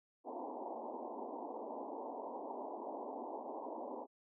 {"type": "band-pass noise", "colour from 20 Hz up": "white", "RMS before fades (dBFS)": -45, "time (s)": [0.24, 4.07], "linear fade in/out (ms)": 50, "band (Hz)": [230, 990], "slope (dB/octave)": 96, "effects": []}